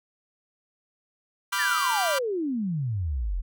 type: chord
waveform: sawtooth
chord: G dominant seventh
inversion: first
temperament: equal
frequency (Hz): 987.8 / 1174.7 / 1396.9 / 1568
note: B5 / D6 / F6 / G6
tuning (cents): 0 / 0 / 0 / 0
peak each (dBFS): -27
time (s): 1.52-2.19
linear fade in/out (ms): 10
type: exponential sweep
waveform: sine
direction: down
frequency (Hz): 1884 to 38.89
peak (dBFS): -25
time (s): 1.58-3.42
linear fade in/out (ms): 20
effects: none